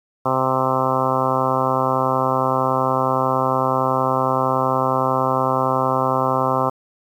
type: harmonic tone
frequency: 130.81 Hz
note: C3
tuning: in tune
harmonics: 1 / 2 / 3 / 4 / 5 / 6 / 7 / 8 / 9 / 10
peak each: -27 / -27 / -28 / -24 / -26 / -25 / -26 / -23 / -26 / -27 dBFS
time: 0.25-6.7 s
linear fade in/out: 10 ms
effects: 8-bit